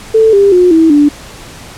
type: tone with pitch steps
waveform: sine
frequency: 442.7 / 399 / 359.6 / 324.1 / 292.1 Hz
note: A4 / G4 / F#4 / E4 / D4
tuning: +11 / +31 / -49 / -29 / -9 cents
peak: -3 dBFS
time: 0.14-1.09 s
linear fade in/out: 10 ms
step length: 190 ms
effects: pink hiss -31 dBFS RMS until 1.77 s + low-pass 10000 Hz 12 dB/octave